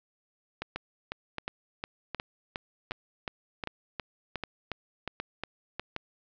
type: two click trains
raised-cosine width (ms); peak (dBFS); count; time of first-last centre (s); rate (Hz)
0.3; -17 / -17; 8 / 15; 0.62-5.964 / 0.76-5.796; 1.31 / 2.78
effects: low-pass 5000 Hz 12 dB/octave